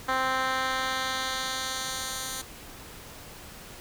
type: tone with band-pass filter sweep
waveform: 10% pulse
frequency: 261.3 Hz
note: C4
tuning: 2 cents flat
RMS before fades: -30 dBFS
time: 0.08-2.42 s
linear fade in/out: 10 ms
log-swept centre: 1400 to 9000 Hz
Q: 0.79
effects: pink hiss -45 dBFS RMS until 3.8 s